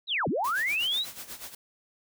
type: linear two-way sweep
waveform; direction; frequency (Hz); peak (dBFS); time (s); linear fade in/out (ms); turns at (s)
sine; down then up; 4069 to 120.7 to 4069; -25; 0.07-1.06; 50; 0.28
type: noise with tremolo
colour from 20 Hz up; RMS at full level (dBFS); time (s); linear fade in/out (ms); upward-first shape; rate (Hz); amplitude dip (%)
white; -39; 0.44-1.55; 5; sine; 8.2; 75
effects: none